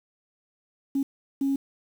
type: tone bursts at uneven times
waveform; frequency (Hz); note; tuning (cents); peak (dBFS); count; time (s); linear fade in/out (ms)
sine; 274.6; C#4; -16; -21; 2; 0.95-1.03 / 1.41-1.56; 5
effects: tanh soft clip ceiling -17 dBFS + 8-bit